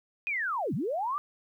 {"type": "linear two-way sweep", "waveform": "sine", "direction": "down then up", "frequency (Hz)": [2527, 117.9, 1218], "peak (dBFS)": -28, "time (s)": [0.27, 1.18], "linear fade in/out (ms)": 0, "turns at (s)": 0.74, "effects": ["11-bit"]}